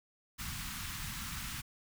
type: band-stop noise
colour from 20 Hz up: pink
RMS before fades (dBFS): -41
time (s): 0.38-1.62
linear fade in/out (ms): 20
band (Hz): 210 to 1100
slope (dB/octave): 24
effects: none